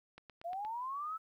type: click train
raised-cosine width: 0.3 ms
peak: -35 dBFS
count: 5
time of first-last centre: 0.18-0.649 s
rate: 8.52 Hz
type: linear sweep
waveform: sine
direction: up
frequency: 660 to 1324 Hz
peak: -37 dBFS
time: 0.44-1.18 s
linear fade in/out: 20 ms
effects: 12-bit